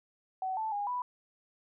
sine tone with pitch steps, 754 / 878 / 817 / 988 Hz, F#5 / A5 / G#5 / B5, +32 / -4 / -29 / 0 cents, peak -31 dBFS, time 0.42-1.02 s, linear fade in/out 2 ms, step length 150 ms, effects none

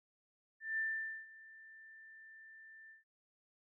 sine tone with ADSR envelope, 1779 Hz, A6, 19 cents sharp, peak -33 dBFS, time 0.6-3.04 s, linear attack 180 ms, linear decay 480 ms, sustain -21 dB, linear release 140 ms, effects none

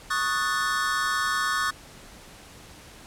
square chord, D# half-diminished seventh, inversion third, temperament equal, 1108.7 / 1244.5 / 1480 / 1760 Hz, C#6 / D#6 / F#6 / A6, 0 / 0 / 0 / 0 cents, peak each -30 dBFS, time 0.1-1.71 s, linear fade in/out 10 ms, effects pink hiss -47 dBFS RMS until 3.06 s + low-pass 11000 Hz 12 dB/octave

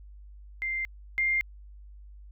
sine tone pair in turn, 2093 / 2108 Hz, C7 / C7, 0 / +12 cents, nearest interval unison, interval 12 cents, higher second, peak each -28 / -23 dBFS, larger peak second, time 0.62-0.85 / 1.18-1.41 s, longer neither, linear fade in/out 0 ms, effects added 50 Hz sine -45 dBFS peak until 2.31 s

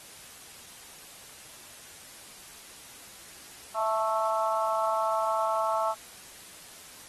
harmonic tone, 220 Hz, A3, in tune, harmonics 3 / 4 / 5 / 6, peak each -29 / -30 / -31 / -32 dBFS, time 3.74-5.95 s, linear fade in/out 50 ms, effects white hiss -48 dBFS RMS until 7.08 s + AAC 32 kbps

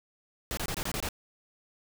pink noise bursts, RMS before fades -33 dBFS, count 7, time 0.51-1.088 s, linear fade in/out 0 ms, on 62 ms, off 24 ms, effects none

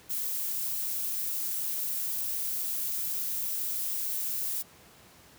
violet noise, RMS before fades -32 dBFS, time 0.09-4.63 s, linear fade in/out 20 ms, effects pink hiss -55 dBFS RMS until 5.38 s + high-pass 80 Hz 12 dB/octave

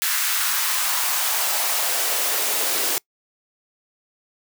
white noise with high-pass filter sweep, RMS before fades -22 dBFS, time 0.02-2.98 s, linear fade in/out 0 ms, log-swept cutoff 1500 to 350 Hz, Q 1.7, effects noise-tail reverb RT60 0.1 s tail -25 dB re dry

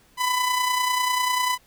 sawtooth tone with amplitude modulation, 1000 Hz, B5, 21 cents sharp, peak -15 dBFS, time 0.17-1.58 s, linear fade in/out 50 ms, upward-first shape sine, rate 30.1 Hz, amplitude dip 45%, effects pink hiss -58 dBFS RMS until 1.66 s

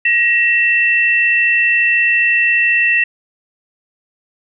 sine tone pair together, 1896.5 / 2682 Hz, A#6 / E7, +29 / +29 cents, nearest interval tritone, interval 600 cents, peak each -13 / -13 dBFS, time 0.05-3.04 s, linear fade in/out 5 ms, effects none

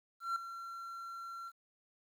triangle tone with ADSR envelope, 1363 Hz, F6, 43 cents flat, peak -29 dBFS, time 0.2-1.52 s, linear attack 160 ms, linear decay 3 ms, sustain -12 dB, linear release 46 ms, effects 11-bit

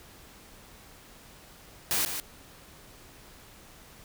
white noise with echo, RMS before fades -27 dBFS, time 1.91-2.05 s, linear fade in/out 0 ms, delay 150 ms, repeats 1, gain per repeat -7 dB, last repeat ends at 2.2 s, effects pink hiss -52 dBFS RMS until 4.04 s

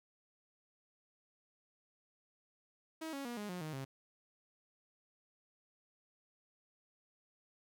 sawtooth tone with pitch steps, 320 / 277 / 239.7 / 207.5 / 179.59 / 155.45 / 134.54 Hz, D#4 / C#4 / A#3 / G#3 / F3 / D#3 / C3, +49 / -1 / +48 / -1 / +49 / -1 / +49 cents, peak -37 dBFS, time 3.01-3.85 s, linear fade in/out 10 ms, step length 120 ms, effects none

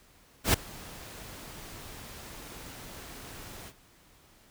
pink noise with ADSR envelope, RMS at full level -21 dBFS, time 0.44-3.73 s, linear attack 98 ms, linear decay 7 ms, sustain -24 dB, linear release 55 ms, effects pink hiss -60 dBFS RMS until 4.5 s

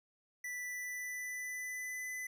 square tone with pitch glide, 1975.5 to 2008 Hz, B6 to B6, 0 to +28 cents, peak -40 dBFS, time 0.44-2.27 s, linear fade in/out 5 ms, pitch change +28 cents, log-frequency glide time 0.56-2.1 s, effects none

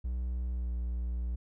triangle tone with pitch glide, 61.5 to 59.89 Hz, B1 to A#1, -7 to +47 cents, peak -29 dBFS, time 0.04-1.36 s, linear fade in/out 10 ms, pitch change -46 cents, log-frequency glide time 0.51-0.72 s, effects none

